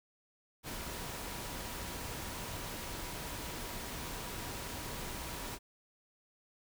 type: tone in noise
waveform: sine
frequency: 963 Hz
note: B5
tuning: 44 cents flat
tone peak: -53 dBFS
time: 0.63-5.59 s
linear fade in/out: 50 ms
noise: pink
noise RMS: -42 dBFS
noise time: 0.63-5.59 s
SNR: -14 dB
effects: none